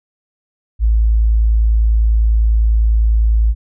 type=tone; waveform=sine; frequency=55 Hz; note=A1; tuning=in tune; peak=-9 dBFS; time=0.79-3.55 s; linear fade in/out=50 ms; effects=none